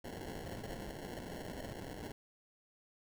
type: noise with sample-and-hold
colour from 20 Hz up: violet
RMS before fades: -45 dBFS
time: 0.04-2.12 s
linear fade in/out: 5 ms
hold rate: 1225 Hz
effects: none